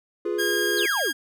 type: chord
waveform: triangle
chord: F diminished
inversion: none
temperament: equal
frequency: 349.2 / 415.3 / 493.9 Hz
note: F4 / Ab4 / Cb5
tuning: 0 / 0 / 0 cents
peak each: -25 / -25 / -31 dBFS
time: 0.25-0.86 s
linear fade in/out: 5 ms
type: tone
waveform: sawtooth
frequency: 1625 Hz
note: G#6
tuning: 38 cents flat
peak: -20 dBFS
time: 0.38-1.13 s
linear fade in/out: 20 ms
type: exponential sweep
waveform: triangle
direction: down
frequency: 5410 to 246.9 Hz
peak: -24 dBFS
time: 0.75-1.13 s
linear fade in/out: 50 ms
effects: none